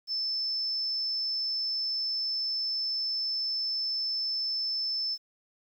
sine tone, 5274 Hz, E8, in tune, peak -28 dBFS, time 0.07-5.18 s, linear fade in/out 50 ms, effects 10-bit

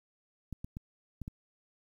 clicks, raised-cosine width 5 ms, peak -27 dBFS, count 5, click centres 0.527 / 0.645 / 0.769 / 1.217 / 1.279 s, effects 10-bit

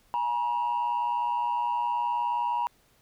sine tone pair together, 837.7 / 957 Hz, G#5 / A#5, +15 / +45 cents, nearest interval major second, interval 230 cents, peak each -30 / -24 dBFS, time 0.14-2.67 s, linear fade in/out 0 ms, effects tanh soft clip ceiling -22 dBFS + pink hiss -64 dBFS RMS until 3.01 s

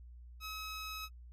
15% pulse tone, 1279 Hz, D#6, 47 cents sharp, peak -35 dBFS, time 0.4-1.09 s, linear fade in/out 50 ms, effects added 60 Hz sine -50 dBFS peak until 1.32 s + AAC 48 kbps

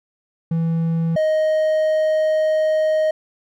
triangle tone pair in turn, 164.81 / 624.2 Hz, E3 / D#5, 0 / +5 cents, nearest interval octave + major seventh, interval 2305 cents, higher second, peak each -15 / -13 dBFS, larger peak second, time 0.51-1.16 / 1.16-3.11 s, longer second, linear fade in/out 5 ms, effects none

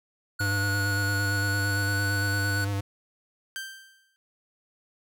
square tone with pitch glide, 1457 to 1483.3 Hz, F#6 to F#6, -27 to +4 cents, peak -28 dBFS, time 0.39-2.65 s, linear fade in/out 10 ms, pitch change +31 cents, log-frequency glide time 1.17-2.03 s
square tone with vibrato, 100 Hz, G2, 35 cents sharp, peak -27 dBFS, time 0.4-2.81 s, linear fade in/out 10 ms, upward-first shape square, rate 8.8 Hz, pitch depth 23 cents each way
sawtooth tone with exponential decay, 1568 Hz, G6, in tune, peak -27 dBFS, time 3.56-4.16 s, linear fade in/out 0 ms, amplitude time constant 130 ms
effects none

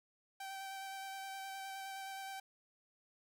sawtooth tone with vibrato, 776 Hz, G5, 18 cents flat, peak -40 dBFS, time 0.4-2.4 s, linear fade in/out 5 ms, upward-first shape square, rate 9.6 Hz, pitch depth 11 cents each way, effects none

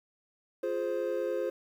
triangle chord, F minor, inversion none, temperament just, 349.2 / 419.1 / 523.8 Hz, F4 / Ab4 / C5, 0 / +16 / +2 cents, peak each -33 / -33 / -30 dBFS, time 0.63-1.5 s, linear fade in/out 5 ms, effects 10-bit

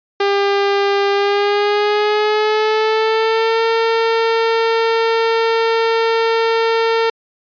sawtooth tone with pitch glide, 400 to 454.2 Hz, G4 to A#4, +35 to -45 cents, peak -9 dBFS, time 0.2-7.1 s, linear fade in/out 5 ms, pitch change +220 cents, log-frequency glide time 1.11-3.63 s, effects resampled to 11025 Hz

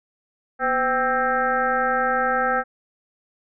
sine tone with frequency modulation, 1046.5 Hz, C6, in tune, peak -18 dBFS, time 0.59-2.64 s, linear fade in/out 50 ms, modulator 268 Hz, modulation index 2.4, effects none

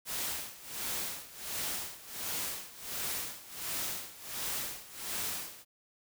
white noise with tremolo, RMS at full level -35 dBFS, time 0.05-5.65 s, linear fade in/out 50 ms, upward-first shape sine, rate 1.4 Hz, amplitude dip 85%, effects none

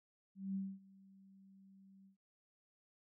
sine tone with ADSR envelope, 193.5 Hz, G3, 22 cents flat, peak -36 dBFS, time 0.35-2.17 s, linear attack 200 ms, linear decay 240 ms, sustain -24 dB, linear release 110 ms, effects none

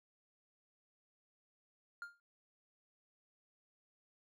triangle tone with exponential decay, 1405 Hz, F6, 10 cents sharp, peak -38 dBFS, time 2.02-2.2 s, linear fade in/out 1 ms, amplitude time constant 38 ms, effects none

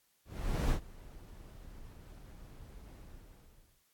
brown noise with ADSR envelope, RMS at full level -28 dBFS, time 0.25-3.84 s, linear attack 460 ms, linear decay 89 ms, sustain -23 dB, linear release 860 ms, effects white hiss -73 dBFS RMS until 3.93 s + AAC 64 kbps

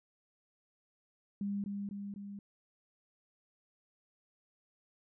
sine tone with echo, 201.1 Hz, G3, 44 cents sharp, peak -33 dBFS, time 1.41-1.64 s, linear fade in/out 2 ms, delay 250 ms, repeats 3, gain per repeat -3 dB, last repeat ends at 2.39 s, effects none

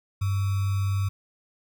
sine tone with sample-and-hold, 98 Hz, G2, in tune, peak -22 dBFS, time 0.21-1.09 s, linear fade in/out 10 ms, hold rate 1225 Hz, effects none

